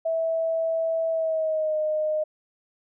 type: tone with pitch glide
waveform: sine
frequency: 653 to 616.3 Hz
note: E5 to D#5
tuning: -17 to -17 cents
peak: -22 dBFS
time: 0.05-2.24 s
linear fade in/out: 10 ms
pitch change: -100 cents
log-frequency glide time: 1.1-1.77 s
effects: none